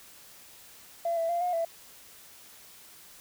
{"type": "tone with pitch steps", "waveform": "sine", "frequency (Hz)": [678, 662, 690, 716, 666], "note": ["E5", "E5", "F5", "F5", "E5"], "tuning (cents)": [49, 7, -21, 43, 18], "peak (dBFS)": -25, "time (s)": [1.05, 1.65], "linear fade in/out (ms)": 5, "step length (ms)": 120, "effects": ["tanh soft clip ceiling -21 dBFS", "white hiss -52 dBFS RMS until 3.2 s"]}